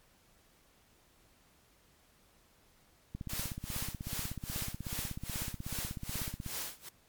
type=click train; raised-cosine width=5 ms; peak=-27 dBFS; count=55; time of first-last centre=3.15-6.463 s; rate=16.3 Hz
type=noise with tremolo; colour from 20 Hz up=white; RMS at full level=-38 dBFS; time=3.29-6.89 s; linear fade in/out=5 ms; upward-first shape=sine; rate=2.5 Hz; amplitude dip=95%
effects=pink hiss -66 dBFS RMS until 7.08 s + MP3 96 kbps